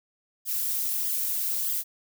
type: noise with flanger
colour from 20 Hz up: violet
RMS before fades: -28 dBFS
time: 0.45-1.84 s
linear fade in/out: 50 ms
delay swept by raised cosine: 0.58 to 5.08 ms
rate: 1.6 Hz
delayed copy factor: +0.75
effects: none